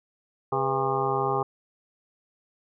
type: harmonic tone with a mistuned harmonic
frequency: 134.6 Hz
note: C3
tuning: 49 cents sharp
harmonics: 1 / 2 / 3 / 4 / 5 / 6 / 7 / 8 / 9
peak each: -33 / -40 / -28 / -34 / -37 / -28 / -37 / -31 / -32 dBFS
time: 0.52-1.43 s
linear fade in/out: 5 ms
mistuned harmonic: 4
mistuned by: -130 cents
effects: none